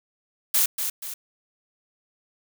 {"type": "noise with echo", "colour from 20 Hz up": "blue", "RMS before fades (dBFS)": -20, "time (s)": [0.54, 0.66], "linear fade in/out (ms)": 5, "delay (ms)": 240, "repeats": 2, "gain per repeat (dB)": -7, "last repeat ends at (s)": 1.14, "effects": []}